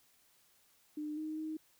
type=tone with pitch steps; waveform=sine; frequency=301.3 / 310.8 / 313.2 Hz; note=D4 / D#4 / D#4; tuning=+44 / -2 / +11 cents; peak=-37 dBFS; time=0.97-1.57 s; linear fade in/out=5 ms; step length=200 ms; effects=white hiss -69 dBFS RMS until 1.79 s